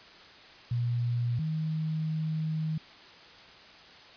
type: tone pair in turn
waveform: sine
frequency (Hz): 120.2 / 157.39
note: B2 / D#3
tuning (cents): -46 / +20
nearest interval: perfect fourth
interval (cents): 466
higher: second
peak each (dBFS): -26 / -28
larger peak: first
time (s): 0.71-1.39 / 1.39-2.78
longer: second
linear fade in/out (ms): 5
effects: white hiss -51 dBFS RMS until 4.16 s + resampled to 11025 Hz